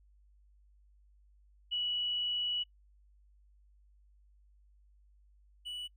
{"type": "tone pair in turn", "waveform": ["sine", "triangle"], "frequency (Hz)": [2939, 2952], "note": ["F#7", "F#7"], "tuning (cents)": [-12, -5], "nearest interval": "unison", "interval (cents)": 7, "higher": "second", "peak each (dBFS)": [-31, -37], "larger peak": "first", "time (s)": [[1.71, 2.64], [5.65, 5.88]], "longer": "first", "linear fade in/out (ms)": 20, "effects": ["noise-tail reverb RT60 0.1 s tail -26 dB re dry", "added 50 Hz sine -61 dBFS peak until 5.96 s"]}